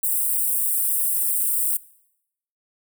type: high-pass noise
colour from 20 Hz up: white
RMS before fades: -22 dBFS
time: 0.03-1.77 s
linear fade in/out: 5 ms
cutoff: 8100 Hz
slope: 96 dB/octave
effects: noise-tail reverb RT60 0.8 s tail -21 dB re dry